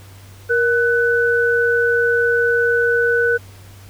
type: tone pair together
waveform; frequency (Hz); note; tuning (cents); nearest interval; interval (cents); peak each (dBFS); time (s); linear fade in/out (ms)
sine; 471 / 1495.3; A#4 / F#6; +18 / +18; octave + minor sixth; 2000; -16; 0.49-3.38; 20
effects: added 97 Hz sine -39 dBFS peak until 3.89 s + pink hiss -46 dBFS RMS until 3.89 s

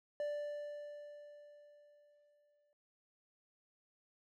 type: tone with exponential decay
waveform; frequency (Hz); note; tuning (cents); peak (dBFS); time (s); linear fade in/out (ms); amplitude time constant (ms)
triangle; 587.3; D5; 0; -33; 0.2-2.73; 1; 550
effects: noise-tail reverb RT60 0.8 s tail -23 dB re dry

